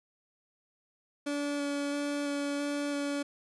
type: tone with vibrato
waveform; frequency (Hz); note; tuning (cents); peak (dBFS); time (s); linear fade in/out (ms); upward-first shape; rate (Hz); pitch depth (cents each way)
30% pulse; 286.8; D4; -41; -28; 1.26-3.23; 10; square; 1.5; 9
effects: resampled to 24000 Hz